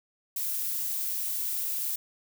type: noise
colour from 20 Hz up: violet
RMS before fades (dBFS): -31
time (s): 0.36-1.96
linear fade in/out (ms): 5
effects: none